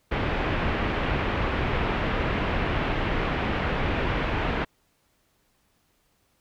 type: low-pass noise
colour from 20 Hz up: pink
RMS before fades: -26 dBFS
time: 0.11-4.65 s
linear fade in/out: 10 ms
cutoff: 2800 Hz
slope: 24 dB/octave
effects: pink hiss -68 dBFS RMS until 6.4 s